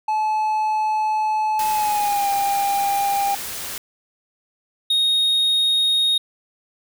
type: tone with pitch glide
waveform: triangle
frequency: 862 to 799.6 Hz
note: A5 to G5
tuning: -36 to +34 cents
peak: -16 dBFS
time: 0.08-3.35 s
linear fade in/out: 5 ms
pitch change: -130 cents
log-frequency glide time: 1.69-2.28 s
type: noise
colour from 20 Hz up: white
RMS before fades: -30 dBFS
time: 1.59-3.78 s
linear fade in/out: 2 ms
type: tone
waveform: triangle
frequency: 3729 Hz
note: A#7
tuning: in tune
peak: -14 dBFS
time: 4.9-6.18 s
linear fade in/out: 5 ms
effects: none